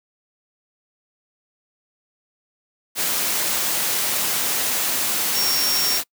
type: tone in noise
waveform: sine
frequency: 5540 Hz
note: F8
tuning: 15 cents flat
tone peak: -21 dBFS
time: 5.33-6 s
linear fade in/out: 50 ms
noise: white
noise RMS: -22 dBFS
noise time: 2.95-6.04 s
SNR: -2 dB
effects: noise-tail reverb RT60 0.1 s tail -25 dB re dry + high-pass 150 Hz 12 dB/octave